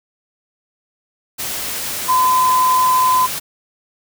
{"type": "tone in noise", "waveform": "sine", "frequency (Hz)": 1018, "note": "C6", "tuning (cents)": -48, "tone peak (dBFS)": -11, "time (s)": [2.08, 3.27], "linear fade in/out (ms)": 20, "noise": "white", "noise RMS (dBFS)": -24, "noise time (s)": [1.38, 3.4], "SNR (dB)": 10, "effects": []}